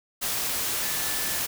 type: tone in noise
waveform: sine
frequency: 1747 Hz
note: A6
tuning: 13 cents flat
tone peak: -39 dBFS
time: 0.81-1.41 s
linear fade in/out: 20 ms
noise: white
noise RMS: -28 dBFS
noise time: 0.21-1.47 s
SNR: -14 dB
effects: none